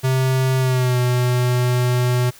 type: tone with pitch glide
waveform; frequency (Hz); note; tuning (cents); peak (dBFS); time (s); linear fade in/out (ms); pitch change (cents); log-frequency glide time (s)
square; 130.81 to 124.11; C3 to B2; 0 to +9; -16; 0.03-2.31; 20; -91; 0.59-0.98
effects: white hiss -45 dBFS RMS until 2.39 s